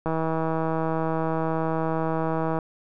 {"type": "click train", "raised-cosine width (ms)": 1, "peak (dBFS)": -13, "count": 408, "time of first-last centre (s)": [0.06, 2.588], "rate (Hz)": 161, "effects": []}